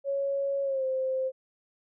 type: tone with pitch glide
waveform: sine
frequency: 554.4 to 523.3 Hz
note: C#5 to C5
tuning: 0 to 0 cents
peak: -26 dBFS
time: 0.04-1.32 s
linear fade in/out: 50 ms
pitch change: -100 cents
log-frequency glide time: 0.63-0.85 s
effects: none